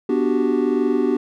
triangle chord, G major seventh, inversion first, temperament equal, 246.9 / 293.7 / 370 / 392 Hz, B3 / D4 / F#4 / G4, 0 / 0 / 0 / 0 cents, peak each -20 dBFS, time 0.09-1.17 s, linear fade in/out 5 ms, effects none

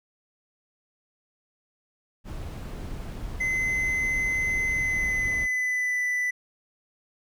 brown noise, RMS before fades -35 dBFS, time 2.24-5.48 s, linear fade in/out 50 ms
triangle tone with pitch glide, 2047 to 1987.6 Hz, C7 to B6, -38 to +11 cents, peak -22 dBFS, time 3.4-6.31 s, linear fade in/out 10 ms, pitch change -51 cents, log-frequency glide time 4.69-6.04 s
effects none

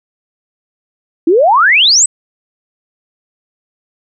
sine exponential sweep, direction up, 310 to 8372 Hz, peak -5 dBFS, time 1.27-2.06 s, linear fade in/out 5 ms, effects none

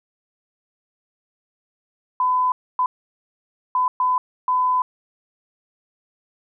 sine tone bursts at uneven times, 1007 Hz, B5, 33 cents sharp, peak -16 dBFS, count 5, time 2.2-2.52 / 2.79-2.86 / 3.75-3.88 / 4-4.18 / 4.48-4.82 s, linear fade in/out 2 ms, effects none

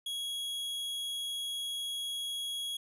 45% pulse tone, 3322 Hz, G#7, in tune, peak -34 dBFS, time 0.06-2.77 s, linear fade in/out 5 ms, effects resampled to 32000 Hz + 12-bit

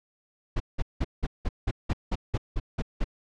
brown noise bursts, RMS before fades -25 dBFS, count 12, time 0.56-3.044 s, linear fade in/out 10 ms, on 42 ms, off 180 ms, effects low-pass 5000 Hz 12 dB/octave

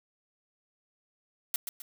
blue noise with echo, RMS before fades -29 dBFS, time 1.54-1.56 s, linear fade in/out 2 ms, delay 130 ms, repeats 2, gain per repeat -7 dB, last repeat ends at 1.82 s, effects none

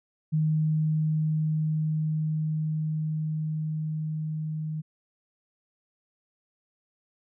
sine tone with level ramp, 155.56 Hz, D#3, in tune, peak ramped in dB -21 to -29 dBFS, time 0.32-4.82 s, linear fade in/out 20 ms, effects none

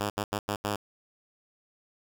5% pulse tone bursts at uneven times, 103 Hz, G#2, 14 cents flat, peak -17 dBFS, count 5, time 0-0.1 / 0.17-0.24 / 0.32-0.39 / 0.48-0.56 / 0.64-0.76 s, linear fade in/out 5 ms, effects 9-bit

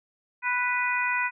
harmonic tone, 493.9 Hz, B4, in tune, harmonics 2 / 3 / 4 / 5, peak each -29 / -29 / -29 / -29 dBFS, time 0.42-1.31 s, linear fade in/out 50 ms, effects none

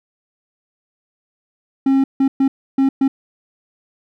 triangle tone bursts at uneven times, 270 Hz, C#4, 45 cents flat, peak -9 dBFS, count 5, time 1.86-2.04 / 2.2-2.28 / 2.4-2.48 / 2.78-2.89 / 3.01-3.08 s, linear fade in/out 5 ms, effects none

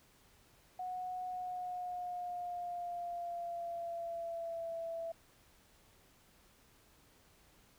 sine tone with pitch glide, 733 to 664.4 Hz, F#5 to E5, -16 to +13 cents, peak -38 dBFS, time 0.79-5.12 s, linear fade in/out 5 ms, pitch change -171 cents, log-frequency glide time 1.25-4.76 s, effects pink hiss -66 dBFS RMS until 7.78 s

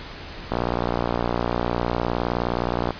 click train, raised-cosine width 1 ms, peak -8 dBFS, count 143, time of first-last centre 0.52-2.907 s, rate 59.5 Hz, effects pink hiss -37 dBFS RMS until 2.99 s + resampled to 11025 Hz

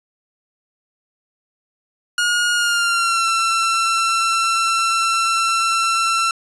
sawtooth tone with pitch glide, 1434 to 1345.7 Hz, F6 to E6, +45 to +35 cents, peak -12 dBFS, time 2.18-6.31 s, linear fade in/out 2 ms, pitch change -110 cents, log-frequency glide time 2.54-3.26 s, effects resampled to 24000 Hz + 9-bit

